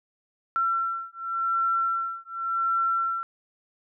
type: beating tone pair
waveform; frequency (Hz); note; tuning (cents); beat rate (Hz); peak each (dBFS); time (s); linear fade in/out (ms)
sine; 1352 / 1352.89; E6 / E6; +43 / +45; 0.89; -27; 0.56-3.23; 0
effects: none